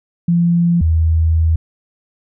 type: tone pair in turn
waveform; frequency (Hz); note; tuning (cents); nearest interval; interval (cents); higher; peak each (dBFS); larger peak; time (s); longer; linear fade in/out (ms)
sine; 171.5 / 80.94; F3 / E2; -31 / -31; octave + minor second; 1300; first; -10; neither; 0.28-0.81 / 0.81-1.56; second; 5
effects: none